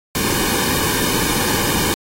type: noise with comb filter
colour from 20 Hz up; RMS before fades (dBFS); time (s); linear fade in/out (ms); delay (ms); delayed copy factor
pink; -19; 0.15-1.94; 0; 1.5; -0.75
effects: AAC 48 kbps